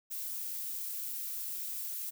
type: noise with amplitude modulation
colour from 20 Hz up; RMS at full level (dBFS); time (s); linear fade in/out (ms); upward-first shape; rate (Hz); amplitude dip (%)
violet; -37; 0.1-2.11; 20; sine; 224; 35
effects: none